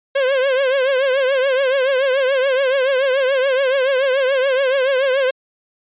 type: tone with vibrato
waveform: 45% pulse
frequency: 532 Hz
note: C5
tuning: 29 cents sharp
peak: -14 dBFS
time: 0.15-5.31 s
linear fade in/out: 10 ms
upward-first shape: triangle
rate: 7 Hz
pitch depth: 110 cents each way
effects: resampled to 8000 Hz